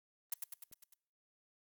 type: noise with echo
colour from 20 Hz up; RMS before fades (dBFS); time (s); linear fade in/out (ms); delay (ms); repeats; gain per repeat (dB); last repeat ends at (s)
blue; -36; 0.32-0.34; 5; 100; 6; -4; 0.94
effects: noise-tail reverb RT60 0.7 s tail -24 dB re dry + Opus 24 kbps